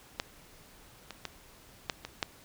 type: clicks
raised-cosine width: 0.2 ms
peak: -13 / -23 / -18 / -12 / -21 / -11 dBFS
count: 6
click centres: 0.199 / 1.107 / 1.253 / 1.898 / 2.05 / 2.228 s
effects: pink hiss -56 dBFS RMS until 2.44 s